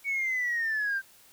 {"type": "linear sweep", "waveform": "sine", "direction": "down", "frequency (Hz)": [2246, 1554], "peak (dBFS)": -25, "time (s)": [0.04, 1.02], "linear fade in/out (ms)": 50, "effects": ["tanh soft clip ceiling -23 dBFS", "white hiss -57 dBFS RMS until 1.32 s"]}